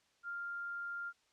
sine tone, 1396.9 Hz, F6, in tune, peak -39 dBFS, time 0.23-1.13 s, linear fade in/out 50 ms, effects white hiss -73 dBFS RMS until 1.32 s + low-pass 6000 Hz 12 dB/octave

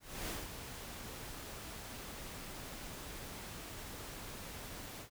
pink noise with ADSR envelope, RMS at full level -40 dBFS, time 0-5.1 s, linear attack 280 ms, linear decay 190 ms, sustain -7 dB, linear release 100 ms, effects none

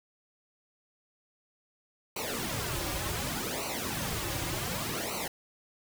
pink noise with flanger, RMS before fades -34 dBFS, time 2.16-5.28 s, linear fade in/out 5 ms, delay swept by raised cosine 0.58 to 4.58 ms, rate 0.67 Hz, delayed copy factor -0.9, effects none

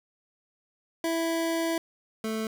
25% pulse tone pair in turn, 330 / 220.2 Hz, E4 / A3, +2 / +2 cents, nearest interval perfect fifth, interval 700 cents, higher first, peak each -22 / -25 dBFS, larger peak first, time 1.04-1.78 / 2.24-2.47 s, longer first, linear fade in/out 2 ms, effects none

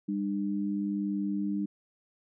sine tone pair together, 199.98 / 301.1 Hz, G3 / D4, +35 / +43 cents, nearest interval perfect fifth, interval 708 cents, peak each -30 / -32 dBFS, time 0.08-1.66 s, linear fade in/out 10 ms, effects none

